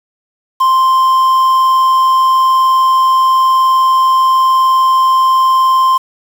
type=tone with quantisation; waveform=triangle; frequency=1046.5 Hz; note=C6; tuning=in tune; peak=-5 dBFS; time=0.6-5.98 s; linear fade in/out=10 ms; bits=5; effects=none